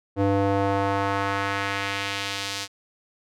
square tone with band-pass filter sweep, 99.1 Hz, G2, 19 cents sharp, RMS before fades -25 dBFS, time 0.16-2.68 s, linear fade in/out 50 ms, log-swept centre 420 to 5000 Hz, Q 1.1, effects none

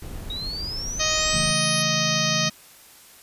brown noise, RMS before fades -34 dBFS, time 0.02-1.51 s, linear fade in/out 5 ms
sine exponential sweep, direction up, 3769 to 11190 Hz, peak -29 dBFS, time 0.3-1.82 s, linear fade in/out 2 ms
harmonic tone, 624 Hz, D#5, 5 cents sharp, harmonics 1 / 2 / 3 / 4 / 5 / 6 / 7 / 8 / 9 / 10, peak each -30 / -30 / -30 / -30 / -30 / -30 / -30 / -30 / -30 / -30 dBFS, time 0.99-2.5 s, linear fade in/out 20 ms
sine chord, A major, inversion first, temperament equal, 138.59 / 164.81 / 220 Hz, C#3 / E3 / A3, 0 / 0 / 0 cents, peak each -31 / -29 / -32 dBFS, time 1.33-2.5 s, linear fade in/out 5 ms
effects white hiss -49 dBFS RMS until 3.22 s + resampled to 32000 Hz

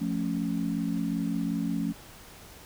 sine chord, F augmented, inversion none, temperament equal, 174.61 / 220 / 277.2 Hz, F3 / A3 / C#4, 0 / 0 / 0 cents, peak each -31 dBFS, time 0-1.93 s, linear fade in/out 20 ms, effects pink hiss -49 dBFS RMS until 2.65 s

